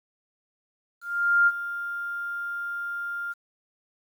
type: tone with ADSR envelope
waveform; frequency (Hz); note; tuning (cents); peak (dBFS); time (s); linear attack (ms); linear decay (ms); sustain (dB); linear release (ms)
sine; 1400; F6; +4; -15; 1.01-3.34; 460; 42; -14; 24
effects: 9-bit